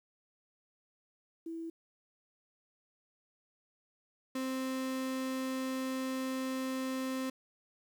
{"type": "tone pair in turn", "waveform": ["sine", "35% pulse"], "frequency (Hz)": [329.6, 261.6], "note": ["E4", "C4"], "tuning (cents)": [0, 0], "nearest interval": "major third", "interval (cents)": 400, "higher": "first", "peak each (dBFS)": [-38, -32], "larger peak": "second", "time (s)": [[1.46, 1.7], [4.35, 7.3]], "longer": "second", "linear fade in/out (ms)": 5, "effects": ["11-bit"]}